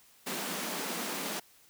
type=high-pass noise; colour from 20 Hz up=pink; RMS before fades=-36 dBFS; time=0.26-1.4 s; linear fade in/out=10 ms; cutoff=170 Hz; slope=96 dB/octave; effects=white hiss -61 dBFS RMS until 1.69 s